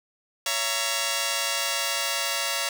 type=chord; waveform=5% pulse; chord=A# diminished; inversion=first; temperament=just; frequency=559.4 / 671.3 / 932.3 Hz; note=C#5 / E5 / A#5; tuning=+16 / +31 / 0 cents; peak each=-18 dBFS; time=0.46-2.69 s; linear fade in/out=2 ms; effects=none